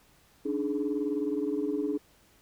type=tone cluster; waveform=sine; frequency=285.2 / 304.5 / 421.3 Hz; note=C#4 / D#4 / G#4; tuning=+49 / -37 / +25 cents; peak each=-31 dBFS; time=0.45-1.98 s; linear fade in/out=10 ms; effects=tanh soft clip ceiling -20 dBFS + pink hiss -62 dBFS RMS until 2.41 s